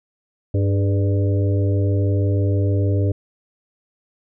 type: harmonic tone with a mistuned harmonic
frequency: 98.9 Hz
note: G2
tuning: 16 cents sharp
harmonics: 1 / 3 / 4 / 5 / 6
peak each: -16 / -26 / -28 / -30 / -32 dBFS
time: 0.54-3.12 s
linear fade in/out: 5 ms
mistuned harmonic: 4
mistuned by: +54 cents
effects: none